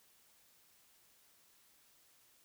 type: silence
effects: white hiss -68 dBFS RMS until 2.44 s